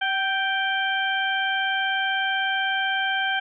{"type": "harmonic tone with a mistuned harmonic", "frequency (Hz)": 784, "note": "G5", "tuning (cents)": 0, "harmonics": [1, 2, 3, 4], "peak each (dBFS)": [-27, -24, -32, -29], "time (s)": [0.01, 3.4], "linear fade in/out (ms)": 10, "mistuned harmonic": 1, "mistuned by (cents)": -35, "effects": []}